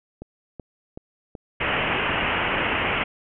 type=click train; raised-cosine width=2 ms; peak=-22 dBFS; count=6; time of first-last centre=0.22-2.107 s; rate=2.65 Hz
type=low-pass noise; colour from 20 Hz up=white; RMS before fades=-24 dBFS; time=1.6-3.04 s; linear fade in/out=10 ms; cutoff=3000 Hz; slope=96 dB/octave
effects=none